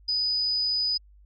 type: tone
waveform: sine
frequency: 4978 Hz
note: D#8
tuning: in tune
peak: -23 dBFS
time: 0.08-0.98 s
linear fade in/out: 10 ms
effects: added 50 Hz sine -51 dBFS peak until 1.25 s + AAC 32 kbps